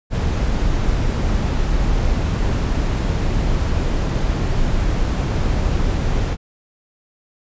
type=noise; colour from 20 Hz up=brown; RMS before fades=-18 dBFS; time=0.1-6.37 s; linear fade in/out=50 ms; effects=resampled to 16000 Hz